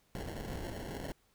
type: noise with sample-and-hold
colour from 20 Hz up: pink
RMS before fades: -41 dBFS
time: 0.15-1.12 s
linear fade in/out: 2 ms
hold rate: 1225 Hz
effects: pink hiss -71 dBFS RMS until 1.34 s